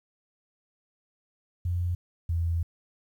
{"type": "tone pair in turn", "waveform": "sine", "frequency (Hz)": [88, 84.03], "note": ["F2", "E2"], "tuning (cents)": [14, 34], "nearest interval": "minor second", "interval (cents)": 80, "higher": "first", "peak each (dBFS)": [-25, -24], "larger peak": "second", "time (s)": [[1.65, 1.95], [2.29, 2.63]], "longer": "second", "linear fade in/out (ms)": 5, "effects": ["10-bit"]}